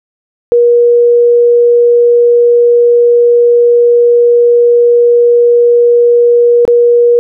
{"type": "tone with dropouts", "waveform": "sine", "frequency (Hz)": 477.5, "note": "A#4", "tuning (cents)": 42, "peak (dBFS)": -3, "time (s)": [0.52, 7.19], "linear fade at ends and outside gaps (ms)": 0, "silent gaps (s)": [6.652, 6.678], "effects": []}